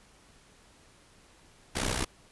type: noise with amplitude modulation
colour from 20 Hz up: pink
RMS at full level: -27 dBFS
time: 1.75-2.05 s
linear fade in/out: 10 ms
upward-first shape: sine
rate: 62.7 Hz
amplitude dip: 80%
effects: pink hiss -59 dBFS RMS until 2.31 s + resampled to 24000 Hz